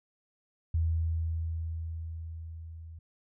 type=tone with level ramp; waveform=sine; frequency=81.7 Hz; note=E2; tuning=15 cents flat; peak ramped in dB=-24 to -43 dBFS; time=0.74-2.99 s; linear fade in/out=5 ms; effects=none